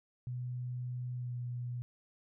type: tone with pitch glide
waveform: sine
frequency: 124.2 to 122.28 Hz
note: B2 to B2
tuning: +10 to -17 cents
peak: -36 dBFS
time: 0.27-1.82 s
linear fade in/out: 0 ms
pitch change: -27 cents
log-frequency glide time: 1.15-1.34 s
effects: none